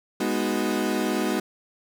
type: chord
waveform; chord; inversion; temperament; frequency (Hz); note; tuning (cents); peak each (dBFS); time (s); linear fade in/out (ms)
35% pulse; G# minor seventh; none; equal; 207.7 / 246.9 / 311.1 / 370; G#3 / B3 / D#4 / F#4; 0 / 0 / 0 / 0; -27; 0.2-1.4; 5
effects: none